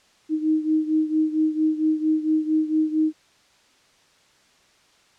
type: beating tone pair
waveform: sine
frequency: 311.1 / 315.5 Hz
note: D#4 / D#4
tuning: 0 / +24 cents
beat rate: 4.4 Hz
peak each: -20 / -24 dBFS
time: 0.29-3.13 s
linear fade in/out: 50 ms
effects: white hiss -58 dBFS RMS until 5.18 s + low-pass 6000 Hz 12 dB/octave